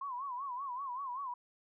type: tone with vibrato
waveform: sine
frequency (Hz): 1046.5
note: C6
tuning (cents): 0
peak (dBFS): -37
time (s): 0.01-1.34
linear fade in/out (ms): 5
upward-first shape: sine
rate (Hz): 5.2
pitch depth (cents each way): 140
effects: none